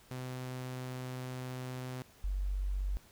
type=tone pair in turn; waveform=sawtooth / sine; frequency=127.6 / 47.8 Hz; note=C3 / G1; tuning=-43 / -43 cents; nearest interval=octave + perfect fourth; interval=1700 cents; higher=first; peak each=-35 / -31 dBFS; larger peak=second; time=0.11-2.02 / 2.24-2.97 s; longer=first; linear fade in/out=0 ms; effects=pink hiss -61 dBFS RMS until 3.11 s